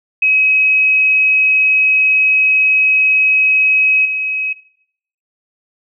sine tone with level steps, 2547 Hz, D#7, 40 cents sharp, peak -9 / -16 dBFS, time 0.22-4.53 s, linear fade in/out 5 ms, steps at 4.05 s, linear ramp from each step 5 ms, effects noise-tail reverb RT60 0.7 s tail -18 dB re dry

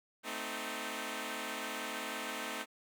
5% pulse chord, A diminished, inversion none, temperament equal with one note detuned, 220 / 258.2 / 311.1 Hz, A3 / C4 / Eb4, 0 / -23 / 0 cents, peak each -31 dBFS, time 0.23-2.66 s, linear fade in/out 50 ms, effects none

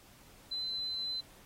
sine tone, 4048 Hz, B7, 42 cents sharp, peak -34 dBFS, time 0.51-1.21 s, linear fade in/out 10 ms, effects pink hiss -59 dBFS RMS until 1.45 s + AAC 48 kbps

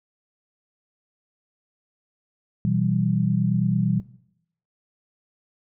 sine chord, E minor, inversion second, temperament equal with one note detuned, 123.47 / 164.81 / 193.52 Hz, B2 / E3 / G3, 0 / 0 / -22 cents, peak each -24 dBFS, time 2.65-4 s, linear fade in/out 0 ms, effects noise-tail reverb RT60 0.7 s tail -17 dB re dry

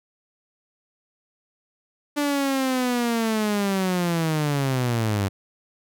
sawtooth linear sweep, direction down, 293.7 to 95.7 Hz, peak -17 dBFS, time 2.16-5.29 s, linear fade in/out 20 ms, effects none

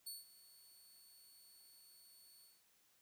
15% pulse tone with ADSR envelope, 4435 Hz, C#8, in tune, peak -38 dBFS, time 0.06-2.63 s, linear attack 12 ms, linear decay 170 ms, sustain -18 dB, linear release 200 ms, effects white hiss -74 dBFS RMS until 3.01 s

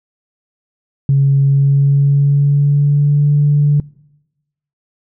sine tone with pitch glide, 138.3 to 145.93 Hz, C#3 to D3, -4 to -11 cents, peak -7 dBFS, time 1.09-3.8 s, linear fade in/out 2 ms, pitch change +93 cents, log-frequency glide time 1.41-3.31 s, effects noise-tail reverb RT60 1.0 s tail -24 dB re dry + tanh soft clip ceiling -3 dBFS

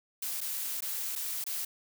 blue noise with dropouts, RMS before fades -35 dBFS, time 0.22-1.65 s, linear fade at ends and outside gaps 5 ms, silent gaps 0.407-0.412 / 0.807-0.821 / 1.154-1.159 / 1.441-1.464 s, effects none

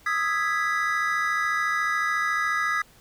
triangle chord, E major seventh, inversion third, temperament equal, 1244.5 / 1318.5 / 1661.2 / 1975.5 Hz, D#6 / E6 / G#6 / B6, 0 / 0 / 0 / 0 cents, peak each -25 / -31 / -26 / -26 dBFS, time 0.06-2.82 s, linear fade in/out 5 ms, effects pink hiss -55 dBFS RMS until 3 s

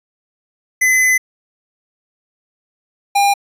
square tone pair in turn, 2026 / 804 Hz, B6 / G5, +44 / +44 cents, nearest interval octave + major third, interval 1600 cents, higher first, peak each -11 dBFS, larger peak neither, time 0.81-1.18 / 3.15-3.34 s, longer first, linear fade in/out 10 ms, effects resampled to 32000 Hz

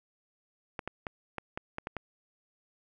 clicks, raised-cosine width 0.5 ms, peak -20 dBFS, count 8, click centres 0.792 / 0.876 / 1.068 / 1.383 / 1.575 / 1.784 / 1.871 / 1.967 s, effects none

